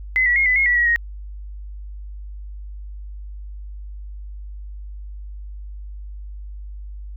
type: tone with pitch steps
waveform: sine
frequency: 2037 / 1940 / 2149 / 2004 / 2158 / 1947 / 1912 / 1877 Hz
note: C7 / B6 / C7 / B6 / C#7 / B6 / A#6 / A#6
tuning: -47 / -31 / +46 / +25 / -47 / -25 / +43 / +11 cents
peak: -14 dBFS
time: 0.16-0.96 s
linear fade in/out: 0 ms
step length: 100 ms
effects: added 50 Hz sine -31 dBFS peak until 7.16 s